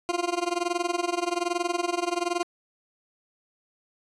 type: tone with amplitude modulation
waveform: 20% pulse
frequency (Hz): 349.2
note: F4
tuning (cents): 0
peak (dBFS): -17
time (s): 0.09-2.43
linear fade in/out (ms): 0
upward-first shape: sine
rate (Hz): 21.2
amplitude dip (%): 90
effects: resampled to 22050 Hz